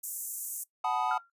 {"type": "high-pass noise", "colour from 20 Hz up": "white", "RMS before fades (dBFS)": -35, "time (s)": [0.03, 0.64], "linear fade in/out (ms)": 10, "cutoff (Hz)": 6700, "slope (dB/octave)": 48}
{"type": "chord", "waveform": "triangle", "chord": "B dominant seventh", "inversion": "second", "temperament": "equal with one note detuned", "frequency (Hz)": [740, 869.9, 987.8, 1244.5], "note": ["F#5", "A5", "B5", "D#6"], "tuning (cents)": [0, -20, 0, 0], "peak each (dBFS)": [-30, -30, -33, -32], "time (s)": [0.84, 1.18], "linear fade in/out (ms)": 5}
{"type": "tone with exponential decay", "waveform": "sine", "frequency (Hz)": 1381, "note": "F6", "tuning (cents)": -20, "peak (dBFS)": -28, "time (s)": [1.11, 1.3], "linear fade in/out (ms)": 2, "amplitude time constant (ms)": 40}
{"effects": ["noise-tail reverb RT60 0.1 s tail -19 dB re dry", "resampled to 32000 Hz"]}